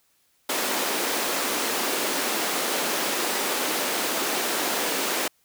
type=high-pass noise; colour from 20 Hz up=pink; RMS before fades=-26 dBFS; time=0.49-5.28 s; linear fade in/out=5 ms; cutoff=270 Hz; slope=24 dB/octave; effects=white hiss -66 dBFS RMS until 5.44 s